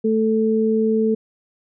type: tone pair together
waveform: sine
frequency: 220 / 440 Hz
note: A3 / A4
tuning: 0 / 0 cents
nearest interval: octave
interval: 1200 cents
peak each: -18 dBFS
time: 0.04-1.15 s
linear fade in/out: 10 ms
effects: none